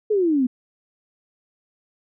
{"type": "exponential sweep", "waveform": "sine", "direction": "down", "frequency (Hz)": [441.1, 242.2], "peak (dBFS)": -16, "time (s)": [0.1, 0.47], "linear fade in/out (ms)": 10, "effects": []}